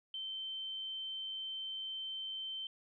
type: tone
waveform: sine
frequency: 3101 Hz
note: G7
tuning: 19 cents flat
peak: -39 dBFS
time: 0.14-2.67 s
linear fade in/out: 2 ms
effects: none